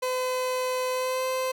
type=tone with pitch glide; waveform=30% pulse; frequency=509 to 517.3 Hz; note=C5 to C5; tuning=-48 to -20 cents; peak=-23 dBFS; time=0.02-1.52 s; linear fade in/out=10 ms; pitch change=+28 cents; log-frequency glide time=0.91-1.25 s; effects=none